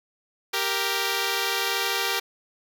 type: tone pair together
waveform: 5% pulse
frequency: 392 / 466.2 Hz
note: G4 / A#4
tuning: 0 / 0 cents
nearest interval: minor third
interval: 300 cents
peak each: -15 dBFS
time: 0.53-2.2 s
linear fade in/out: 10 ms
effects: none